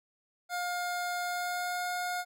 25% pulse tone with pitch glide, 710 to 716.6 Hz, F5 to F5, +28 to +44 cents, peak -28 dBFS, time 0.49-2.25 s, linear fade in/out 50 ms, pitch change +16 cents, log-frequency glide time 1.21-1.88 s, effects none

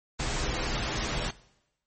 pink noise with comb filter, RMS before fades -30 dBFS, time 0.19-1.31 s, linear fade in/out 10 ms, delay 11 ms, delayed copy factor -0.55, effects noise-tail reverb RT60 0.9 s tail -20 dB re dry + MP3 32 kbps

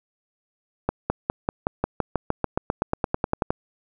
accelerating click train, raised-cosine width 1 ms, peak -7 dBFS, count 20, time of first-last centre 0.89-3.505 s, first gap 210 ms, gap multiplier 0.95, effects none

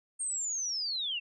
sine linear sweep, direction down, 8690 to 2651 Hz, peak -31 dBFS, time 0.19-1.2 s, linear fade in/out 20 ms, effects none

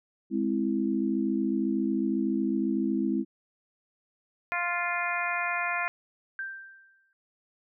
sine chord, Ab augmented, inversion none, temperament equal, 207.7 / 261.6 / 329.6 Hz, Ab3 / C4 / E4, 0 / 0 / 0 cents, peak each -29 dBFS, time 0.3-3.25 s, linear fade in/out 50 ms
harmonic tone, 349.2 Hz, F4, in tune, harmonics 2 / 3 / 4 / 5 / 6 / 7, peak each -34 / -34 / -34 / -34 / -34 / -34 dBFS, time 4.52-5.88 s, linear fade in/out 0 ms
sine tone with exponential decay, 1571 Hz, G6, 3 cents sharp, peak -30 dBFS, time 6.39-7.13 s, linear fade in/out 1 ms, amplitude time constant 160 ms
effects none

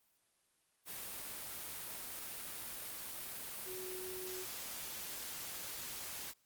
sine tone in noise, 370 Hz, F#4, in tune, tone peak -45 dBFS, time 3.65-4.46 s, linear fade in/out 50 ms, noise white, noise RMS -45 dBFS, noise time 0.85-6.34 s, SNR -3 dB, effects white hiss -75 dBFS RMS until 6.45 s + Opus 32 kbps

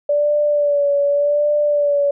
sine tone with vibrato, 580 Hz, D5, 22 cents flat, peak -13 dBFS, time 0.09-2.11 s, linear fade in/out 5 ms, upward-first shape sine, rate 0.86 Hz, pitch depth 35 cents each way, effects none

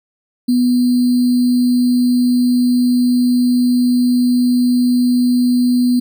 sine tone with sample-and-hold, 246.9 Hz, B3, in tune, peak -10 dBFS, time 0.48-6 s, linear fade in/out 10 ms, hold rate 4410 Hz, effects none

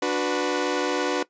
sawtooth chord, B minor, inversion first, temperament equal with one note detuned, 293.7 / 366 / 493.9 Hz, D4 / F#4 / B4, 0 / -19 / 0 cents, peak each -23 dBFS, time 0.02-1.23 s, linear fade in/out 5 ms, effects noise-tail reverb RT60 0.1 s tail -18 dB re dry + resampled to 16000 Hz

